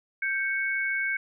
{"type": "tone pair together", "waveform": "sine", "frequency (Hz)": [1569.5, 2217], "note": ["G6", "C#7"], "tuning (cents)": [2, 0], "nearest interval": "tritone", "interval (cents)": 598, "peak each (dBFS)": [-28, -28], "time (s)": [0.22, 1.17], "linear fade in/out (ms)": 5, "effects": []}